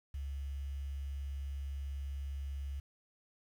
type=tone with quantisation; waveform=sine; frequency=69.3 Hz; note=C#2; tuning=in tune; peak=-37 dBFS; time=0.14-2.8 s; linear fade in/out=5 ms; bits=10; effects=none